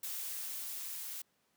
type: noise with level ramp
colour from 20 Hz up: blue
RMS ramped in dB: -40 to -43 dBFS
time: 0.03-1.22 s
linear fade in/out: 5 ms
effects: pink hiss -75 dBFS RMS until 1.56 s + high-pass 150 Hz 12 dB/octave